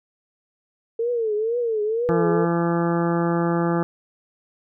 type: tone with vibrato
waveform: sine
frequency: 450.9 Hz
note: A4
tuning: 42 cents sharp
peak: -20 dBFS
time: 0.99-2.45 s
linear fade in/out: 5 ms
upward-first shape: triangle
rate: 2.1 Hz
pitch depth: 150 cents each way
type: harmonic tone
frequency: 170 Hz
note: F3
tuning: 46 cents flat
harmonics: 1 / 2 / 3 / 4 / 5 / 6 / 7 / 8 / 9 / 10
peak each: -22 / -23 / -28 / -32 / -30 / -41 / -31 / -36 / -38 / -40 dBFS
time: 2.09-3.83 s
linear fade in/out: 0 ms
effects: none